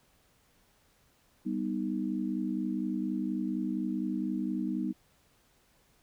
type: chord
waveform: sine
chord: G augmented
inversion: none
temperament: equal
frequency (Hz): 196 / 246.9 / 311.1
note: G3 / B3 / D#4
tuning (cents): 0 / 0 / 0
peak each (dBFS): -34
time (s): 1.45-4.93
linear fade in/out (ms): 20
effects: pink hiss -67 dBFS RMS until 6.02 s